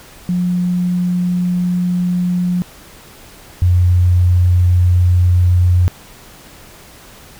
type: tone pair in turn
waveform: sine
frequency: 178.5 / 89.25 Hz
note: F3 / F2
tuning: +38 / +38 cents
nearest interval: octave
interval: 1200 cents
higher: first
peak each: -13 / -8 dBFS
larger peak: second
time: 0.29-2.62 / 3.62-5.88 s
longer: first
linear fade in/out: 0 ms
effects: pink hiss -40 dBFS RMS until 7.39 s